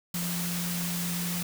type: tone in noise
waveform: sine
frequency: 174.61 Hz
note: F3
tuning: in tune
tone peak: -31 dBFS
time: 0.14-1.43 s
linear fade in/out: 5 ms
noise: white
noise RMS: -34 dBFS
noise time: 0.14-1.43 s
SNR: 0 dB
effects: none